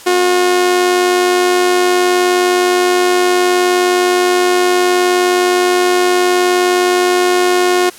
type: tone with amplitude modulation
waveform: sawtooth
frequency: 360 Hz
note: F#4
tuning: 47 cents flat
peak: -4 dBFS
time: 0.06-7.9 s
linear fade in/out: 10 ms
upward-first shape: sine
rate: 99.3 Hz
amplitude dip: 40%
effects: white hiss -36 dBFS RMS until 7.98 s + low-pass 12000 Hz 12 dB/octave